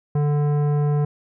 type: tone with tanh clipping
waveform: triangle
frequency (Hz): 146.83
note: D3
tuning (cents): 0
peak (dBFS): -19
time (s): 0.15-1.05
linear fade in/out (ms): 5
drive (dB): 18
effects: none